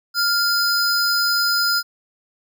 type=tone pair together; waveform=square; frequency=1396.9 / 5007 Hz; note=F6 / D#8; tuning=0 / +10 cents; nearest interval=octave + minor seventh; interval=2210 cents; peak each=-20 dBFS; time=0.14-1.83 s; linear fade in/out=50 ms; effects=none